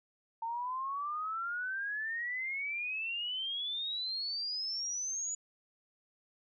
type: exponential sweep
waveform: sine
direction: up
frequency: 900 to 6930 Hz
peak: -34 dBFS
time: 0.42-5.35 s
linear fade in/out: 5 ms
effects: none